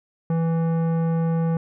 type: tone with tanh clipping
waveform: sine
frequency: 164.81 Hz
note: E3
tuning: in tune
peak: -21 dBFS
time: 0.3-1.57 s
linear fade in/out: 2 ms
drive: 14 dB
effects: none